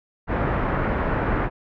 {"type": "low-pass noise", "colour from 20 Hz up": "pink", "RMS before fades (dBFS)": -23, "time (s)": [0.27, 1.5], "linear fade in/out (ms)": 50, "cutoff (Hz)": 1800, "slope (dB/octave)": 24, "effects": []}